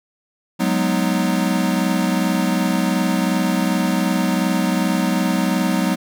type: chord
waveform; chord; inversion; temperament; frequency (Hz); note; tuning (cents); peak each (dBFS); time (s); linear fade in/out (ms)
square; G# minor seventh; third; equal; 185 / 207.7 / 246.9 / 311.1; F#3 / G#3 / B3 / D#4; 0 / 0 / 0 / 0; -21 / -24 / -23 / -25; 0.59-5.96; 20
effects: none